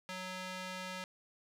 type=tone with band-pass filter; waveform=square; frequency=185 Hz; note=F#3; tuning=in tune; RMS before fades=-43 dBFS; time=0.09-1.04 s; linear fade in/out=0 ms; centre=2700 Hz; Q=0.55; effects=none